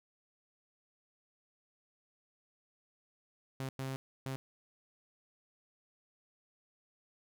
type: tone bursts at uneven times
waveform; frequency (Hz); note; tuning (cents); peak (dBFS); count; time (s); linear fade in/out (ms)
sawtooth; 133.3; C3; +33; -33; 3; 3.6-3.69 / 3.79-3.96 / 4.26-4.36; 0
effects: none